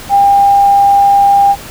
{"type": "tone", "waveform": "sine", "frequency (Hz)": 800, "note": "G5", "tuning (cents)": 35, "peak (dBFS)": -4, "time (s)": [0.09, 1.56], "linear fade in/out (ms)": 50, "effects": ["pink hiss -29 dBFS RMS until 1.7 s"]}